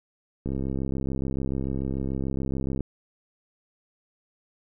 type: click train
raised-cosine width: 3 ms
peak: -17 dBFS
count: 158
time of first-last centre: 0.46-2.807 s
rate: 66.9 Hz
effects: none